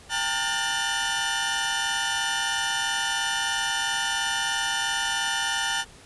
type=tone cluster; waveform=sawtooth; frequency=795 / 911 / 1427 / 1779 / 3001 Hz; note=G5 / A#5 / F6 / A6 / F#7; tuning=+24 / -40 / +37 / +19 / +24 cents; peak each=-30 / -28 / -27 / -26 / -27 dBFS; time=0.09-5.85 s; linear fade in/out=50 ms; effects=pink hiss -49 dBFS RMS until 6.05 s + resampled to 24000 Hz